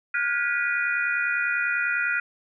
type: tone cluster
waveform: sine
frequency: 1420 / 1490 / 1649 / 1950 / 2450 Hz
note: F6 / F#6 / G#6 / B6 / D#7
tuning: +28 / +12 / -13 / -23 / -27 cents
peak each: -25 / -31 / -34 / -30 / -29 dBFS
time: 0.14-2.2 s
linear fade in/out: 5 ms
effects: none